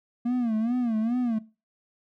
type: tone with vibrato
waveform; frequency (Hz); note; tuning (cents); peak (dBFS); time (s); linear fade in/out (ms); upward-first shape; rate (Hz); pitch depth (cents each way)
triangle; 233.1; A#3; 0; -21; 0.25-1.39; 10; sine; 2.4; 130
effects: noise-tail reverb RT60 0.3 s tail -19 dB re dry